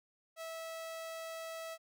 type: tone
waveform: sawtooth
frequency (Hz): 652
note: E5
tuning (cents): -19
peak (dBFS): -38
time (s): 0.36-1.78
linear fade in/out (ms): 50
effects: none